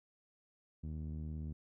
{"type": "tone with low-pass filter", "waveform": "sawtooth", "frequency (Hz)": 77.5, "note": "D#2", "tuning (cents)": -6, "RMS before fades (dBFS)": -42, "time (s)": [0.83, 1.53], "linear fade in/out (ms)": 10, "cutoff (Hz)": 210, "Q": 1.5, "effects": []}